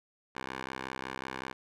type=tone with band-pass filter; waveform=10% pulse; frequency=65.41 Hz; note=C2; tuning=in tune; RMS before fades=-40 dBFS; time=0.35-1.53 s; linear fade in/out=10 ms; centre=1500 Hz; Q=0.82; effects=none